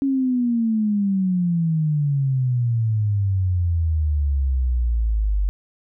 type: exponential sweep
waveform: sine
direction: down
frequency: 277.2 to 48.26 Hz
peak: -17 dBFS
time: 0.02-5.49 s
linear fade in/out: 0 ms
effects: none